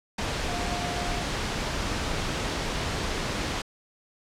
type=tone in noise; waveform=sine; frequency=706 Hz; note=F5; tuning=19 cents sharp; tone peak=-34 dBFS; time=0.48-1.22 s; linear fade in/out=5 ms; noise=pink; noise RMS=-29 dBFS; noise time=0.18-3.62 s; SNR=-8 dB; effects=low-pass 6000 Hz 12 dB/octave